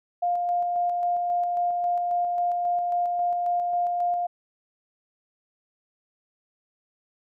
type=tone with tremolo; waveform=sine; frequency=704 Hz; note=F5; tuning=14 cents sharp; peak=-21 dBFS; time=0.22-4.27 s; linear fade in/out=10 ms; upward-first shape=square; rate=3.7 Hz; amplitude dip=25%; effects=none